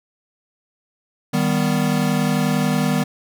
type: chord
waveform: square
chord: Eb augmented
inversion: none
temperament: equal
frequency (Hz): 155.56 / 196 / 246.9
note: Eb3 / G3 / B3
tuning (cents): 0 / 0 / 0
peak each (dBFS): -22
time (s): 1.33-3.04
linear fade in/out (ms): 10
effects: none